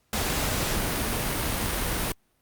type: noise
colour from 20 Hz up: pink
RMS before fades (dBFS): -27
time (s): 0.13-2.12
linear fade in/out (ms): 2
effects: pink hiss -69 dBFS RMS until 2.41 s + Opus 48 kbps